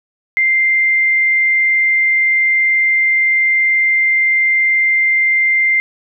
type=tone; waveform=sine; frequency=2093 Hz; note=C7; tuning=in tune; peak=-10 dBFS; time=0.37-5.8 s; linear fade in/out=0 ms; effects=none